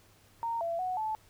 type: tone with pitch steps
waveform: sine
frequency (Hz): 924 / 674 / 738 / 870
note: A#5 / E5 / F#5 / A5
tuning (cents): -16 / +38 / -5 / -20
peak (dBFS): -30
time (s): 0.43-1.15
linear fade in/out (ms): 0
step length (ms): 180
effects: added 102 Hz sine -64 dBFS peak until 1.29 s + pink hiss -62 dBFS RMS until 1.29 s